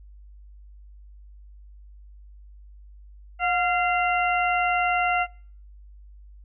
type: harmonic tone with a mistuned harmonic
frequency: 690 Hz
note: F5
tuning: 21 cents flat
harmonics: 1 / 2 / 3 / 4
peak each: -23 / -26 / -28 / -29 dBFS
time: 3.39-5.27 s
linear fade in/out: 50 ms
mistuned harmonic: 1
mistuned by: +71 cents
effects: noise-tail reverb RT60 0.5 s tail -26 dB re dry + added 50 Hz sine -44 dBFS peak until 6.44 s